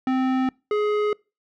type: tone pair in turn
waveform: square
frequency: 260 / 419.6 Hz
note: C4 / G#4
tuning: -11 / +18 cents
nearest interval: minor sixth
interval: 829 cents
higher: second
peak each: -20 dBFS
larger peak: neither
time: 0.07-0.49 / 0.71-1.13 s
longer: neither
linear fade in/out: 2 ms
effects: noise-tail reverb RT60 0.3 s tail -26 dB re dry + low-pass 2000 Hz 12 dB/octave